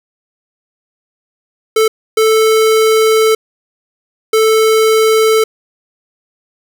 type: tone bursts at uneven times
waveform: square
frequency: 440 Hz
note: A4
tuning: in tune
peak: -8 dBFS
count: 3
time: 1.76-1.88 / 2.17-3.35 / 4.33-5.44 s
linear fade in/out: 5 ms
effects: none